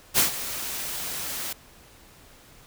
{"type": "noise with ADSR envelope", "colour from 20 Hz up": "white", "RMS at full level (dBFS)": -18, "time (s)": [0.14, 1.53], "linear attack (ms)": 44, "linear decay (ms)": 120, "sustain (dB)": -14, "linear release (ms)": 5, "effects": ["pink hiss -52 dBFS RMS until 2.66 s"]}